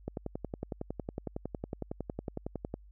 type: click train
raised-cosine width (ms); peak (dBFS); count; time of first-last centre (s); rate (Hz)
2; -22; 30; 0.08-2.741; 10.9
effects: added 50 Hz sine -52 dBFS peak until 2.91 s